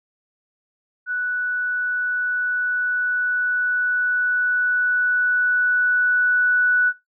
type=tone with level ramp; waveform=sine; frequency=1480 Hz; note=F#6; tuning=in tune; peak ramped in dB=-21 to -14 dBFS; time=1.06-6.93 s; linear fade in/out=50 ms; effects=noise-tail reverb RT60 0.2 s tail -19 dB re dry